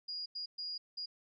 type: tone bursts at uneven times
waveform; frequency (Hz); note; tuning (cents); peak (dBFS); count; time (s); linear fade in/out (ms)
sine; 4865; D#8; -40; -38; 4; 0.08-0.26 / 0.35-0.46 / 0.58-0.78 / 0.97-1.06; 10
effects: none